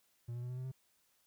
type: tone with pitch steps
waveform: triangle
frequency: 118.8 / 121.16 / 123.56 / 126.01 / 128.51 / 131.06 Hz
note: A#2 / B2 / B2 / B2 / C3 / C3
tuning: +33 / -33 / +1 / +35 / -31 / +3 cents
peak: -37 dBFS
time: 0.28-0.718 s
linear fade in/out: 10 ms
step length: 73 ms
effects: white hiss -74 dBFS RMS until 1.26 s